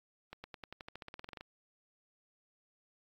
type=accelerating click train; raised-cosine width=0.3 ms; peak=-29 dBFS; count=17; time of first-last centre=0.33-1.409 s; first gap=110 ms; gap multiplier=0.93; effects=AAC 48 kbps